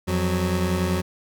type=tone pair together; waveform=25% pulse; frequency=87 / 184.35 Hz; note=F2 / F#3; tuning=-6 / -6 cents; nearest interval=octave + minor second; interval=1300 cents; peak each=-20 dBFS; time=0.07-1.02 s; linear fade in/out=20 ms; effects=none